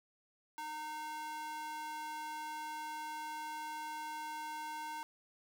square tone with high-pass filter, 306.6 Hz, D#4, 25 cents flat, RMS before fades -43 dBFS, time 0.58-5.03 s, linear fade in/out 0 ms, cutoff 880 Hz, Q 2.5, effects none

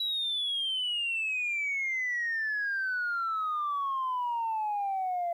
sine exponential sweep, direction down, 3930 to 681 Hz, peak -27 dBFS, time 0-5.33 s, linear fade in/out 5 ms, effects tanh soft clip ceiling -25 dBFS + 11-bit

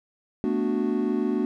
triangle chord, B minor seventh, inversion third, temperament equal, 220 / 246.9 / 293.7 / 370 Hz, A3 / B3 / D4 / F#4, 0 / 0 / 0 / 0 cents, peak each -26 dBFS, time 0.44-1.45 s, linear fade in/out 0 ms, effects none

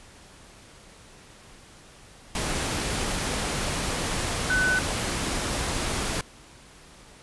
sine tone in noise, 1503 Hz, F#6, 27 cents sharp, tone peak -21 dBFS, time 4.5-4.79 s, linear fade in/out 2 ms, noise pink, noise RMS -28 dBFS, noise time 2.35-6.21 s, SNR +4 dB, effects pink hiss -50 dBFS RMS until 7.22 s + resampled to 24000 Hz

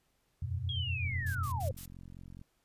sine chord, E suspended second, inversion none, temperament equal with one note detuned, 84.48 / 92.5 / 123.47 Hz, E2 / F#2 / B2, +43 / 0 / 0 cents, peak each -38 / -36 / -38 dBFS, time 0.42-1.73 s, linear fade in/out 5 ms
sine linear sweep, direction down, 3340 to 493.9 Hz, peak -36 dBFS, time 0.69-1.71 s, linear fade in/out 2 ms
click train, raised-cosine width 5 ms, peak -38 dBFS, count 62, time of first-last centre 1.05-2.415 s, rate 44.7 Hz
blue noise bursts, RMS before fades -46 dBFS, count 4, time 1.26-1.861 s, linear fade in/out 10 ms, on 94 ms, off 75 ms
effects pink hiss -75 dBFS RMS until 2.64 s + resampled to 32000 Hz

